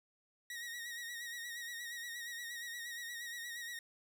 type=tone with vibrato; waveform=sawtooth; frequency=1891 Hz; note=A#6; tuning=24 cents sharp; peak=-39 dBFS; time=0.5-3.79 s; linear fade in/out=2 ms; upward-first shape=sine; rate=8.5 Hz; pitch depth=50 cents each way; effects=none